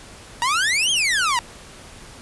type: exponential two-way sweep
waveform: sawtooth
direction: up then down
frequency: 925 to 3300 to 925 Hz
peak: -14 dBFS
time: 0.42-1.39 s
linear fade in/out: 0 ms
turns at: 0.91 s
effects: pink hiss -42 dBFS RMS until 2.21 s + resampled to 24000 Hz